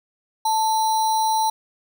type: tone with sample-and-hold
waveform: sine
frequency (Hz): 880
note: A5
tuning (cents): 0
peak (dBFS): -17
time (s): 0.45-1.5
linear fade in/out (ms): 5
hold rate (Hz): 4900
effects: none